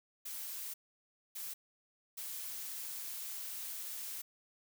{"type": "noise bursts at uneven times", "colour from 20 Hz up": "blue", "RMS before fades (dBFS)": -43, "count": 3, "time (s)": [[0.25, 0.74], [1.35, 1.54], [2.17, 4.22]], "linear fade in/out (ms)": 10, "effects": []}